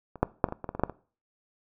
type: clicks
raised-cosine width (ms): 1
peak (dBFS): -27 / -7 / -6 / -23 / -19 / -21 / -18 / -21 / -16 / -8 / -22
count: 11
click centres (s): 0.157 / 0.23 / 0.442 / 0.487 / 0.524 / 0.643 / 0.691 / 0.75 / 0.796 / 0.836 / 0.897
effects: noise-tail reverb RT60 0.4 s tail -20 dB re dry